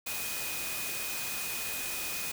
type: tone in noise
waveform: sine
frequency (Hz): 2489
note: D#7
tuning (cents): 0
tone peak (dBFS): -40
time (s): 0.06-2.32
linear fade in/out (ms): 10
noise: white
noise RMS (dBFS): -36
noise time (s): 0.06-2.32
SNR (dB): -7
effects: none